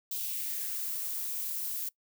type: noise with high-pass filter sweep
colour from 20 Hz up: violet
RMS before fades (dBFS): -35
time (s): 0.11-1.89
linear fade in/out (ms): 5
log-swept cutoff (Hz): 3400 to 240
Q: 2.3
effects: noise-tail reverb RT60 0.1 s tail -22 dB re dry